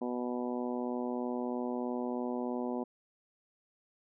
harmonic tone, 123.1 Hz, B2, 5 cents flat, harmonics 2 / 3 / 4 / 5 / 6 / 7 / 8, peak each -35 / -39 / -41 / -43 / -45 / -46 / -47 dBFS, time 0.01-2.84 s, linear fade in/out 10 ms, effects none

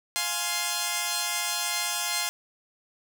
5% pulse chord, F minor, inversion none, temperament equal with one note detuned, 698.5 / 837.8 / 1046.5 Hz, F5 / Ab5 / C6, 0 / +15 / 0 cents, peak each -20 / -19 / -19 dBFS, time 0.16-2.29 s, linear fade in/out 0 ms, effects none

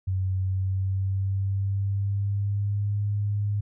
sine tone with pitch glide, 94.2 to 102.73 Hz, F#2 to G#2, +32 to -18 cents, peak -23 dBFS, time 0.07-3.61 s, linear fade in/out 10 ms, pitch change +150 cents, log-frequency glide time 0.39-3 s, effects none

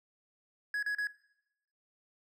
triangle tone bursts, 1674 Hz, G#6, 13 cents sharp, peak -29 dBFS, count 3, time 0.74-1.071 s, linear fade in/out 2 ms, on 87 ms, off 35 ms, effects noise-tail reverb RT60 0.8 s tail -19 dB re dry

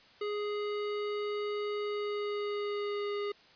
square tone with pitch glide, 415.3 to 409.6 Hz, G#4 to G#4, 0 to -24 cents, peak -33 dBFS, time 0.21-3.32 s, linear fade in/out 5 ms, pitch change -24 cents, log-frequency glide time 1.81-3.11 s, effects white hiss -59 dBFS RMS until 3.55 s + resampled to 11025 Hz

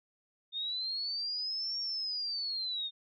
sine linear two-way sweep, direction up then down, 3635 to 5550 to 3635 Hz, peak -33 dBFS, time 0.52-2.91 s, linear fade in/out 50 ms, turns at 1.79 s, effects none

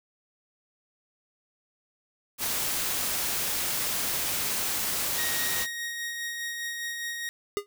white noise, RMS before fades -29 dBFS, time 2.38-5.67 s, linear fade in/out 50 ms
sawtooth tone with tremolo, 1876 Hz, A#6, 11 cents sharp, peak -27 dBFS, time 5.18-7.29 s, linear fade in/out 0 ms, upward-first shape sine, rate 4.9 Hz, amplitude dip 30%
square tone with exponential decay, 407.6 Hz, G#4, 32 cents flat, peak -22 dBFS, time 7.57-7.66 s, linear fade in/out 0 ms, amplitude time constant 19 ms
effects none

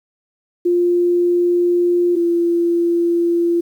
sine tone pair in turn, 350.6 / 342.2 Hz, F4 / F4, +7 / -35 cents, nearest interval unison, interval 42 cents, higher first, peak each -12 / -13 dBFS, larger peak first, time 0.65-2.16 / 2.16-3.61 s, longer first, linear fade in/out 10 ms, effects 8-bit

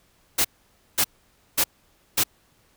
white noise bursts, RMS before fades -20 dBFS, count 4, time 0.38-2.238 s, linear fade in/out 10 ms, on 67 ms, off 530 ms, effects pink hiss -62 dBFS RMS until 2.76 s

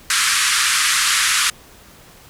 pink band-pass noise, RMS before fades -17 dBFS, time 0.1-1.5 s, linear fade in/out 2 ms, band 1200 to 11000 Hz, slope 48 dB/octave, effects pink hiss -45 dBFS RMS until 2.29 s

